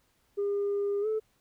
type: tone with pitch glide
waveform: sine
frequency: 404 to 435.5 Hz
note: G#4 to A4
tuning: -48 to -18 cents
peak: -25 dBFS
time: 0.37-1.2 s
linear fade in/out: 20 ms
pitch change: +130 cents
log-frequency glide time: 1.01-1.07 s
effects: tanh soft clip ceiling -24 dBFS + pink hiss -70 dBFS RMS until 1.4 s